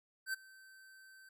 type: tone with ADSR envelope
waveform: square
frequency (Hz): 1546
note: G6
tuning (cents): -24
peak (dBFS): -34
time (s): 0.26-1.29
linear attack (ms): 74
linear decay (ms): 15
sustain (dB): -23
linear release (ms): 4
effects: none